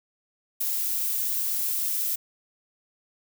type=noise; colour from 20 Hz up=violet; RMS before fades=-27 dBFS; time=0.6-2.16 s; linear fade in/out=10 ms; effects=none